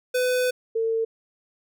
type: tone pair in turn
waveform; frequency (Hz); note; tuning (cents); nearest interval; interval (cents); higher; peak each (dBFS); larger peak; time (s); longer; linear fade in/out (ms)
square / sine; 502 / 450.9; B4 / A4; +28 / +42; major second; 186; first; -21; neither; 0.14-0.51 / 0.75-1.05; first; 10
effects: none